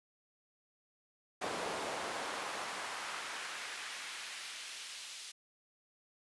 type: noise with high-pass filter sweep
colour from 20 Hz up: brown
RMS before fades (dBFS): -42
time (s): 1.41-5.32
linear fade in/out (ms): 10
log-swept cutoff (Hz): 510 to 3900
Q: 0.95
effects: resampled to 24000 Hz